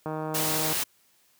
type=click train; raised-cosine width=1 ms; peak=-19 dBFS; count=105; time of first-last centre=0.06-0.727 s; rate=156 Hz
type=noise; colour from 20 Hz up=white; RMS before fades=-28 dBFS; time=0.34-0.84 s; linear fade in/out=10 ms
effects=white hiss -64 dBFS RMS until 1.39 s + high-pass 80 Hz 12 dB/octave